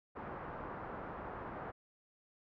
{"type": "low-pass noise", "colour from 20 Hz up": "white", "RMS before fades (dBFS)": -45, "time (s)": [0.15, 1.72], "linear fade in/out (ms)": 20, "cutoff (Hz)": 1300, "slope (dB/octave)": 24, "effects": []}